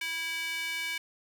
square tone with high-pass filter, 328 Hz, E4, 9 cents flat, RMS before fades -34 dBFS, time 0.01-0.98 s, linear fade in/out 5 ms, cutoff 2200 Hz, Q 3.3, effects none

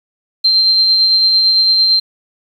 sine tone with tremolo, 4145 Hz, C8, 17 cents flat, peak -7 dBFS, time 0.44-2 s, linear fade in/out 10 ms, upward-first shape sine, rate 8.9 Hz, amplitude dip 25%, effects 7-bit

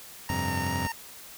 25% pulse tone with vibrato, 925 Hz, A#5, 14 cents flat, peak -27 dBFS, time 0.29-0.92 s, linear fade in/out 2 ms, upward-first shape sine, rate 2.7 Hz, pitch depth 19 cents each way
25% pulse chord, F suspended second, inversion none, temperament just, 87.31 / 98.22 / 130.96 Hz, F2 / G2 / C3, 0 / +4 / +2 cents, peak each -29 / -31 / -31 dBFS, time 0.3-0.87 s, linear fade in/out 0 ms
effects white hiss -46 dBFS RMS until 1.37 s

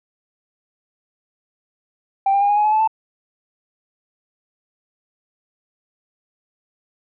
sine tone with pitch steps, 784 / 797.2 / 810.7 / 824.4 / 838.3 / 852.5 / 866.9 / 881.5 Hz, G5 / G5 / G#5 / G#5 / G#5 / G#5 / A5 / A5, 0 / +29 / -42 / -13 / +16 / +45 / -26 / +3 cents, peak -12 dBFS, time 2.26-2.876 s, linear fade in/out 5 ms, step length 77 ms, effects tanh soft clip ceiling -10 dBFS

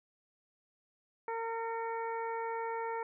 harmonic tone with a mistuned harmonic, 456.8 Hz, A#4, 35 cents flat, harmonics 1 / 2 / 3 / 4 / 5, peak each -38 / -37 / -46 / -48 / -50 dBFS, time 1.28-3.03 s, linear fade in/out 2 ms, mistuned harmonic 5, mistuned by -35 cents, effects none

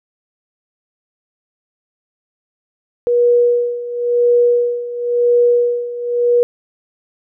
sine tone with tremolo, 481.6 Hz, B4, 44 cents flat, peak -8 dBFS, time 3.07-6.43 s, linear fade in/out 0 ms, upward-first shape sine, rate 0.96 Hz, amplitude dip 80%, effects none

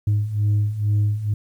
sine beating tone pair, 102.8 / 105 Hz, G#2 / G#2, -17 / +19 cents, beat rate 2.2 Hz, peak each -21 / -17 dBFS, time 0.07-1.34 s, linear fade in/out 5 ms, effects tanh soft clip ceiling -14 dBFS + 9-bit

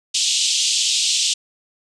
pink band-pass noise, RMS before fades -19 dBFS, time 0.14-1.34 s, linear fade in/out 10 ms, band 2900 to 8200 Hz, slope 48 dB/octave, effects none

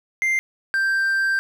triangle tone pair in turn, 2093 / 1574.3 Hz, C7 / G6, 0 / +7 cents, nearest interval perfect fourth, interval 493 cents, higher first, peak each -16 dBFS, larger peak neither, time 0.22-0.39 / 0.74-1.39 s, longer second, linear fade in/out 0 ms, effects none

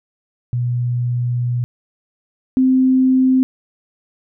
sine tone pair in turn, 122 / 259.6 Hz, B2 / C4, -21 / -13 cents, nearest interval octave + minor second, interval 1308 cents, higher second, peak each -16 / -10 dBFS, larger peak second, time 0.53-1.64 / 2.57-3.43 s, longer first, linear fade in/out 0 ms, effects none

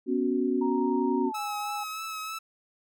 sine chord, B suspended second, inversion none, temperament equal, 246.9 / 277.2 / 370 Hz, B3 / C#4 / F#4, 0 / 0 / 0 cents, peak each -28 dBFS, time 0.06-1.32 s, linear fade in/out 50 ms
sine tone with pitch glide, 932.3 to 825.8 Hz, A#5 to G#5, 0 to -10 cents, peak -32 dBFS, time 0.61-1.84 s, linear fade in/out 10 ms, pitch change -210 cents, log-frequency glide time 1.22-1.4 s
sawtooth tone with vibrato, 1295 Hz, E6, 31 cents flat, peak -30 dBFS, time 1.34-2.39 s, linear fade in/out 10 ms, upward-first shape triangle, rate 3.2 Hz, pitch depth 31 cents each way
effects none

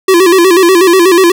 square tone with vibrato, 360.5 Hz, F#4, 45 cents flat, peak -4 dBFS, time 0.08-1.32 s, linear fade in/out 5 ms, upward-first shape square, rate 8.2 Hz, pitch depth 94 cents each way, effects none

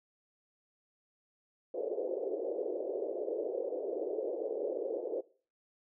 white band-pass noise, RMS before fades -36 dBFS, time 1.74-5.21 s, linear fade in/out 5 ms, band 360 to 550 Hz, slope 48 dB/octave, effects noise-tail reverb RT60 0.4 s tail -20 dB re dry

